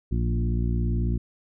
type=harmonic tone with a mistuned harmonic; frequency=58.27 Hz; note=A#1; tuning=in tune; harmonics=1 / 2 / 3 / 4 / 5 / 6; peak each=-24 / -27 / -32 / -33 / -39 / -38 dBFS; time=0.11-1.18 s; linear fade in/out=10 ms; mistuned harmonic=3; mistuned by=+18 cents; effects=none